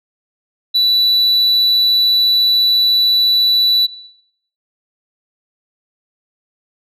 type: tone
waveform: sine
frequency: 3957 Hz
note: B7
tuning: 3 cents sharp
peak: -7 dBFS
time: 0.74-3.87 s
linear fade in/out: 20 ms
effects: noise-tail reverb RT60 0.7 s tail -17 dB re dry + tanh soft clip ceiling -9 dBFS